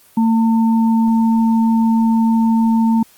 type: tone pair together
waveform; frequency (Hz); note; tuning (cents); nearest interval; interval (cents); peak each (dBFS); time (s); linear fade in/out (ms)
sine; 225.8 / 903.2; A3 / A5; +45 / +45; 2 octaves; 2400; -11 / -22; 0.17-3.03; 5
effects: white hiss -49 dBFS RMS until 3.17 s + Opus 24 kbps